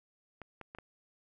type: clicks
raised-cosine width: 0.5 ms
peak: -30 dBFS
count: 4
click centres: 0.417 / 0.613 / 0.749 / 0.786 s
effects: none